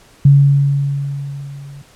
sine tone with level ramp, 140.5 Hz, C#3, 24 cents sharp, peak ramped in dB -3 to -32 dBFS, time 0.25-1.82 s, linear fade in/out 5 ms, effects pink hiss -47 dBFS RMS until 1.95 s + low-pass 11000 Hz 12 dB/octave

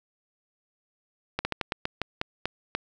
slowing click train, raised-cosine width 0.3 ms, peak -11 dBFS, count 10, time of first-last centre 1.39-2.75 s, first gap 60 ms, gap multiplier 1.22, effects none

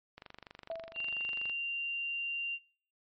click train, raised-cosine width 0.3 ms, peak -31 dBFS, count 33, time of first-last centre 0.18-1.497 s, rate 24.3 Hz
sine tone with exponential decay, 659.3 Hz, E5, in tune, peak -33 dBFS, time 0.7-1.21 s, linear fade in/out 1 ms, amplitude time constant 110 ms
sine tone, 2776 Hz, F7, 11 cents flat, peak -33 dBFS, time 0.94-2.59 s, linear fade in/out 50 ms
effects noise-tail reverb RT60 0.6 s tail -25 dB re dry + MP3 32 kbps

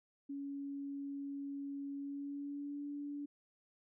sine tone with pitch glide, 280.1 to 288 Hz, C#4 to D4, +18 to -34 cents, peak -40 dBFS, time 0.29-3.26 s, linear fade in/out 10 ms, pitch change +48 cents, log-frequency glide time 1.96-2.85 s, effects none

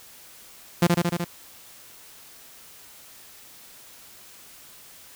sawtooth tone with echo, 172.9 Hz, F3, 17 cents flat, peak -11 dBFS, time 0.82-0.87 s, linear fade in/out 5 ms, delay 75 ms, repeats 5, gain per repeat -2 dB, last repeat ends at 1.245 s, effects white hiss -48 dBFS RMS until 5.15 s

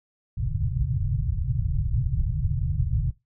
white low-pass noise, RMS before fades -25 dBFS, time 0.37-3.11 s, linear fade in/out 10 ms, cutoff 150 Hz, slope 96 dB/octave, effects noise-tail reverb RT60 0.2 s tail -18 dB re dry

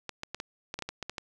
clicks, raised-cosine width 0.2 ms, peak -18 dBFS, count 11, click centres 0.093 / 0.234 / 0.346 / 0.401 / 0.741 / 0.79 / 0.823 / 0.89 / 1.027 / 1.096 / 1.182 s, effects none

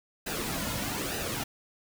pink noise with flanger, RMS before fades -33 dBFS, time 0.26-1.44 s, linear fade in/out 10 ms, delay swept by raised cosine 0.9 to 2.6 ms, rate 1.1 Hz, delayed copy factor -0.6, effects none

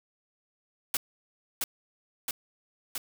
white noise with echo, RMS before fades -28 dBFS, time 0.94-0.97 s, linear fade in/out 2 ms, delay 670 ms, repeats 3, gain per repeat -2 dB, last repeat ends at 2.98 s, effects none

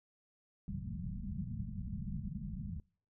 white low-pass noise, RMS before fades -41 dBFS, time 0.68-2.8 s, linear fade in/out 2 ms, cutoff 220 Hz, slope 96 dB/octave, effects noise-tail reverb RT60 0.5 s tail -26 dB re dry

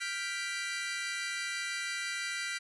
sawtooth chord, G dominant seventh, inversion third, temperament equal, 1396.9 / 1568 / 1975.5 / 2349 Hz, F6 / G6 / B6 / D7, 0 / 0 / 0 / 0 cents, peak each -37 / -38 / -34 / -37 dBFS, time 0-2.59 s, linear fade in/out 20 ms, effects resampled to 24000 Hz

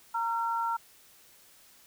sine tone pair together, 925 / 1362 Hz, A#5 / F6, -14 / -44 cents, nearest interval perfect fifth, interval 670 cents, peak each -29 / -32 dBFS, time 0.14-0.77 s, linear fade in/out 10 ms, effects white hiss -58 dBFS RMS until 1.86 s

